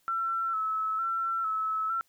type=tone with vibrato; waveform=sine; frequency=1323 Hz; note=E6; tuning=6 cents sharp; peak=-27 dBFS; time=0.08-2.01 s; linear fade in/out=0 ms; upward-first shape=square; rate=1.1 Hz; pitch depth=32 cents each way; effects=white hiss -69 dBFS RMS until 2.08 s